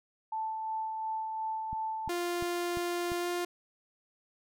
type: tone with tremolo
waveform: sine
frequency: 880 Hz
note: A5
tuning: in tune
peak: -31 dBFS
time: 0.32-2.09 s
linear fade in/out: 5 ms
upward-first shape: sine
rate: 2.8 Hz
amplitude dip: 30%
type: click train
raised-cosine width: 5 ms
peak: -30 dBFS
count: 5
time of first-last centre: 1.73-3.119 s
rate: 2.88 Hz
type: tone with pitch glide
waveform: sawtooth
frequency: 349.2 to 351.6 Hz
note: F4 to F4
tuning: 0 to +12 cents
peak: -27 dBFS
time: 2.09-3.45 s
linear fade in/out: 5 ms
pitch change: +12 cents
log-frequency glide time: 3.2-3.27 s
effects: none